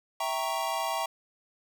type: chord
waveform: square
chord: E diminished seventh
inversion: none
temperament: equal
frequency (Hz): 659.3 / 784 / 932.3 / 1108.7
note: E5 / G5 / Bb5 / Db6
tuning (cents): 0 / 0 / 0 / 0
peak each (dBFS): -35 / -35 / -34 / -36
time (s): 0.2-1.06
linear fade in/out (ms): 5
effects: none